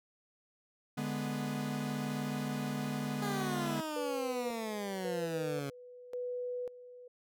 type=chord; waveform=45% pulse; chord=G# diminished; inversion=second; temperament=equal; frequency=146.83 / 207.7 / 246.9 Hz; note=D3 / G#3 / B3; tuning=0 / 0 / 0 cents; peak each=-39 / -39 / -38 dBFS; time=0.97-3.81 s; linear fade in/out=10 ms
type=exponential sweep; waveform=15% pulse; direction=down; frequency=415 to 137.7 Hz; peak=-30 dBFS; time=3.22-5.7 s; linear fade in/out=5 ms
type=tone with tremolo; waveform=sine; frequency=493.9 Hz; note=B4; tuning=in tune; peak=-35 dBFS; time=3.96-7.08 s; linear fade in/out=5 ms; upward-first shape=square; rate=0.92 Hz; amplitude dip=80%
effects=none